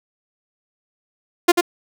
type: tone with echo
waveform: sawtooth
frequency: 349.2 Hz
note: F4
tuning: in tune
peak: -4 dBFS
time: 1.48-1.52 s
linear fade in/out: 10 ms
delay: 91 ms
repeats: 1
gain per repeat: -5 dB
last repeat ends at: 1.611 s
effects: none